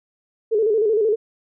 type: tone with vibrato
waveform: sine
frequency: 431.3 Hz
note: A4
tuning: 35 cents flat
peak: -15 dBFS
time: 0.51-1.16 s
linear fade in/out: 20 ms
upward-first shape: square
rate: 13 Hz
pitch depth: 73 cents each way
effects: none